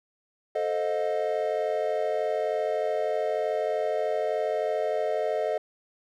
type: chord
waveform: triangle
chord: F dominant seventh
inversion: first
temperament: equal with one note detuned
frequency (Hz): 440 / 523.3 / 622.3 / 715.2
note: A4 / C5 / Eb5 / F5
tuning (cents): 0 / 0 / 0 / +41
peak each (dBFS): -28 / -31 / -26 / -31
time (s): 0.55-5.58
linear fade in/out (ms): 5
effects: none